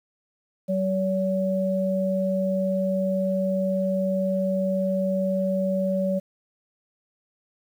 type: tone pair together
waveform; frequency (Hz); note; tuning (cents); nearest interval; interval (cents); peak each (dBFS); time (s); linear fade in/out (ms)
sine; 190 / 568.1; F#3 / C#5; +46 / +42; octave + perfect fifth; 1896; -24; 0.68-6.2; 20
effects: 9-bit